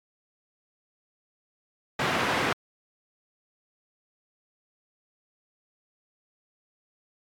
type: band-pass noise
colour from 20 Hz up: white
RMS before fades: -26 dBFS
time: 1.99-2.53 s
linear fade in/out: 5 ms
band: 110 to 1800 Hz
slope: 12 dB/octave
effects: MP3 96 kbps